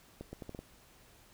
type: accelerating click train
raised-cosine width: 2 ms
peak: -29 dBFS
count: 6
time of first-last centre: 0.21-0.591 s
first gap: 120 ms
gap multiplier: 0.77
effects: pink hiss -61 dBFS RMS until 1.33 s